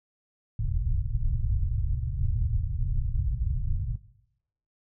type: low-pass noise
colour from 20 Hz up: pink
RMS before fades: -27 dBFS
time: 0.59-3.96 s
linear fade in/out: 5 ms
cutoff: 130 Hz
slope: 48 dB/octave
effects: noise-tail reverb RT60 0.8 s tail -17 dB re dry